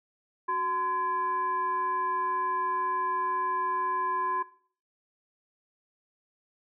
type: tone with frequency modulation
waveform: sine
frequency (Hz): 1024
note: C6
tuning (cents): -38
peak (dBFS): -26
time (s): 0.48-4.43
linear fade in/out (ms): 10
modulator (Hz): 654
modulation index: 0.54
effects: noise-tail reverb RT60 0.5 s tail -19 dB re dry